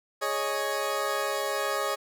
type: chord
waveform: 20% pulse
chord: Ab suspended fourth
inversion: none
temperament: equal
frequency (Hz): 415.3 / 554.4 / 622.3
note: Ab4 / Db5 / Eb5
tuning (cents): 0 / 0 / 0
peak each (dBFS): -28 / -25 / -28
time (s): 0.21-1.96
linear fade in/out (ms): 20
effects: none